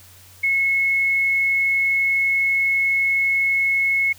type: tone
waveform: sine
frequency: 2184 Hz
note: C#7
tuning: 26 cents flat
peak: -16 dBFS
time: 0.43-4.13 s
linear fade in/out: 10 ms
effects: added 91 Hz sine -49 dBFS peak until 4.18 s + white hiss -48 dBFS RMS until 4.18 s